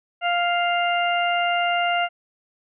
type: harmonic tone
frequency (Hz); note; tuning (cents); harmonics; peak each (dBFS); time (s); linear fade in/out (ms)
699; F5; +1; 1 / 2 / 3 / 4; -21 / -26 / -28 / -27; 0.21-2.09; 50
effects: none